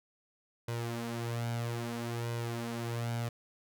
sawtooth tone with flanger, 117.5 Hz, A#2, 14 cents sharp, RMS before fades -36 dBFS, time 0.68-3.29 s, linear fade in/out 5 ms, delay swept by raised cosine 2 to 7.2 ms, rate 0.61 Hz, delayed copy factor +0.6, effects none

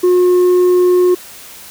sine tone with tanh clipping, 360.2 Hz, F#4, 46 cents flat, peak -8 dBFS, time 0.03-1.15 s, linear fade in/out 10 ms, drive 3 dB, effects white hiss -35 dBFS RMS until 1.7 s

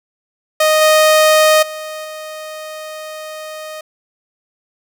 sawtooth tone with level steps, 621 Hz, D#5, 3 cents flat, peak -6 / -4 / -21 / -23 dBFS, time 0.6-3.81 s, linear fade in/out 5 ms, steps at 0.81 / 1.62 / 2.04 s, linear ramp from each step 10 ms, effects none

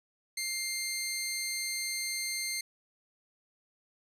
15% pulse tone pair together, 2100 / 4468 Hz, C7 / C#8, +6 / +13 cents, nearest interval octave + minor second, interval 1307 cents, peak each -27 / -33 dBFS, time 0.37-2.61 s, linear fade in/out 5 ms, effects resampled to 32000 Hz

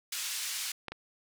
white band-pass noise, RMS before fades -36 dBFS, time 0.12-0.72 s, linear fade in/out 5 ms, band 1900 to 8700 Hz, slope 12 dB/octave
clicks, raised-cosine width 0.3 ms, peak -21 / -23 dBFS, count 2, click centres 0.883 / 0.92 s
effects none

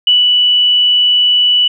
sine tone with ADSR envelope, 2960 Hz, F#7, in tune, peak -5 dBFS, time 0.07-1.68 s, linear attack 3 ms, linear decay 170 ms, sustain -2 dB, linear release 7 ms, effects none

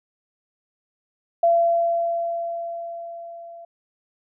sine tone with level ramp, 679 Hz, F5, 49 cents flat, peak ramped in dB -13 to -38 dBFS, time 1.43-3.65 s, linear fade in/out 5 ms, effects none

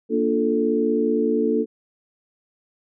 sine chord, Bb major seventh, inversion none, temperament equal, 233.1 / 293.7 / 349.2 / 440 Hz, Bb3 / D4 / F4 / A4, 0 / 0 / 0 / 0 cents, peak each -23 / -24 / -27 / -21 dBFS, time 0.09-1.66 s, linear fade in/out 50 ms, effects none

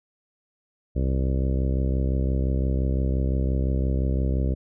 harmonic tone, 65.8 Hz, C2, 10 cents sharp, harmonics 1 / 2 / 3 / 4 / 5 / 6 / 7 / 8 / 9, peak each -22 / -28 / -32 / -34 / -36 / -38 / -39 / -40 / -41 dBFS, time 0.95-4.55 s, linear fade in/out 20 ms, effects none

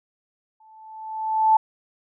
sine tone with exponential growth, 876 Hz, A5, 8 cents flat, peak -11 dBFS, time 0.6-1.57 s, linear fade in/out 5 ms, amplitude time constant 210 ms, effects none

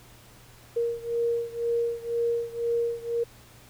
sine beating tone pair, 467.8 / 469.8 Hz, A#4 / A#4, +6 / +13 cents, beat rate 2 Hz, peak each -27 / -29 dBFS, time 0.76-3.24 s, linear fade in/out 10 ms, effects added 119 Hz sine -55 dBFS peak until 3.69 s + pink hiss -53 dBFS RMS until 3.69 s

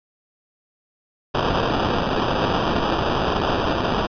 white noise with sample-and-hold, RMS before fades -21 dBFS, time 1.34-4.07 s, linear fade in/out 10 ms, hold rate 2100 Hz, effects resampled to 11025 Hz

